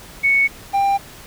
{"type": "tone pair in turn", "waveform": ["sine", "triangle"], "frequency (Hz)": [2217, 793.2], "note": ["C#7", "G5"], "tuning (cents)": [0, 20], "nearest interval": "octave + tritone", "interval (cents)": 1780, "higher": "first", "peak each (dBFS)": -12, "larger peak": "neither", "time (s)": [[0.23, 0.48], [0.73, 0.98]], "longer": "neither", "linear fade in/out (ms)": 20, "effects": ["pink hiss -40 dBFS RMS until 1.26 s"]}